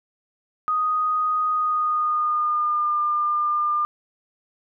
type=tone with pitch glide; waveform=sine; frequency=1244.5 to 1201.4 Hz; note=D#6 to D6; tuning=0 to +39 cents; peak=-19 dBFS; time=0.68-3.85 s; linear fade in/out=0 ms; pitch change=-61 cents; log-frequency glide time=1.51-2.95 s; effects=none